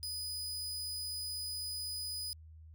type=tone; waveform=sawtooth; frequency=4978 Hz; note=D#8; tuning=in tune; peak=-35 dBFS; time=0.03-2.33 s; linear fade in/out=0 ms; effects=added 79 Hz sine -51 dBFS peak until 2.74 s